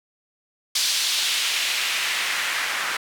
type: noise with band-pass filter sweep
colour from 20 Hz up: white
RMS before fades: -24 dBFS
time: 0.75-2.97 s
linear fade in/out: 5 ms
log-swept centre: 4300 to 1500 Hz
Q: 1.4
effects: none